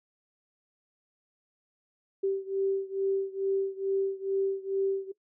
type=beating tone pair; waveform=sine; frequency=388.4 / 390.7 Hz; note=G4 / G4; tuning=-16 / -6 cents; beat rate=2.3 Hz; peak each=-29 / -31 dBFS; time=2.23-5.12 s; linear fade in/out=10 ms; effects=noise-tail reverb RT60 0.1 s tail -18 dB re dry